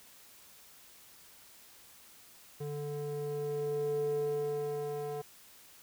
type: tone with band-pass filter sweep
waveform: square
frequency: 146.3 Hz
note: D3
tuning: 6 cents flat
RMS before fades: -35 dBFS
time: 2.6-5.22 s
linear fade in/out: 10 ms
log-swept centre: 320 to 560 Hz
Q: 4.6
effects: white hiss -57 dBFS RMS until 5.82 s